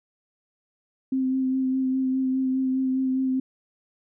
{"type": "tone with vibrato", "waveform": "sine", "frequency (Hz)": 261.6, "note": "C4", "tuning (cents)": 0, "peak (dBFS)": -21, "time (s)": [1.12, 3.4], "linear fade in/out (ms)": 5, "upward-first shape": "sine", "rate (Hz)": 4.9, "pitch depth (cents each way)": 17, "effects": []}